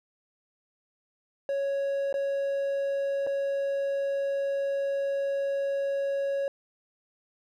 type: tone with dropouts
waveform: triangle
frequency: 554.4 Hz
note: C#5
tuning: in tune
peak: -24 dBFS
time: 1.49-6.48 s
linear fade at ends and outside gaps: 1 ms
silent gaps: 2.127-2.141 / 3.266-3.271 s
effects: none